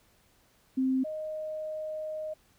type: tone pair in turn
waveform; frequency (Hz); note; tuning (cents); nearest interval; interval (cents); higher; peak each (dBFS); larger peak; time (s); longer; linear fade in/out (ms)
sine; 261.6 / 620.7; C4 / D#5; 0 / -4; octave + minor third; 1496; second; -24 / -33; first; 0.77-1.04 / 1.04-2.34; second; 10
effects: pink hiss -65 dBFS RMS until 2.58 s